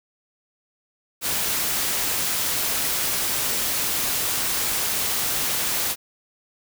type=noise; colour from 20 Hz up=white; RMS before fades=-24 dBFS; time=1.21-5.96 s; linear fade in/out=50 ms; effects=none